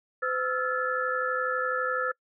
sine tone cluster, 509 / 1307 / 1379 / 1728 Hz, C5 / E6 / F6 / A6, -48 / -15 / -22 / -32 cents, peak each -31 dBFS, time 0.22-2.12 s, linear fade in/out 10 ms, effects noise-tail reverb RT60 0.1 s tail -25 dB re dry

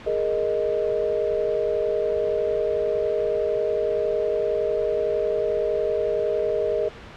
sine chord, Ab suspended second, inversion none, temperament equal, 415.3 / 466.2 / 622.3 Hz, Ab4 / Bb4 / Eb5, 0 / 0 / 0 cents, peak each -25 dBFS, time 0.06-6.89 s, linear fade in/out 10 ms, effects pink hiss -41 dBFS RMS until 7.16 s + low-pass 3000 Hz 12 dB/octave

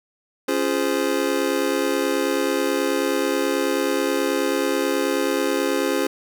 square chord, Db major seventh, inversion none, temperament just, 277.2 / 346.5 / 415.8 / 519.7 Hz, Db4 / F4 / Ab4 / C5, 0 / -14 / +2 / -12 cents, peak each -26 dBFS, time 0.48-6.07 s, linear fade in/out 5 ms, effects none

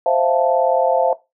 sine chord, F major seventh, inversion second, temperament equal, 523.3 / 659.3 / 698.5 / 880 Hz, C5 / E5 / F5 / A5, 0 / 0 / 0 / 0 cents, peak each -18 / -17 / -19 / -21 dBFS, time 0.06-1.13 s, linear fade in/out 2 ms, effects noise-tail reverb RT60 0.2 s tail -17 dB re dry

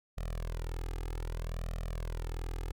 sawtooth tone with flanger, 41.2 Hz, E1, in tune, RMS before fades -37 dBFS, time 0.17-2.72 s, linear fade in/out 10 ms, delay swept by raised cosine 1.6 to 2.43 ms, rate 0.64 Hz, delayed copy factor +1, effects none

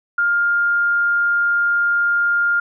sine tone, 1406 Hz, F6, 11 cents sharp, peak -14 dBFS, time 0.18-2.6 s, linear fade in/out 5 ms, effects none

